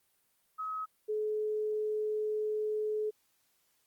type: tone pair in turn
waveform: sine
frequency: 1276 / 427.5 Hz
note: D#6 / A4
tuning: +43 / -50 cents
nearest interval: octave + perfect fifth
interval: 1893 cents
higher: first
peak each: -34 / -30 dBFS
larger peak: second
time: 0.58-0.86 / 1.08-3.11 s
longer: second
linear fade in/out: 20 ms
effects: white hiss -73 dBFS RMS until 3.86 s + Opus 32 kbps